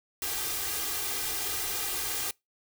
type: noise with comb filter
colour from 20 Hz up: white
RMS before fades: -32 dBFS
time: 0.22-2.31 s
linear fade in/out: 2 ms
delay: 2.5 ms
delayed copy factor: +1
effects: noise-tail reverb RT60 0.2 s tail -25 dB re dry